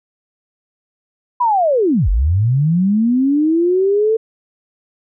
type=linear two-way sweep; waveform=sine; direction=down then up; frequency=1007 to 42.15 to 450.4 Hz; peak=-11 dBFS; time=1.4-4.17 s; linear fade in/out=10 ms; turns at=2.09 s; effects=none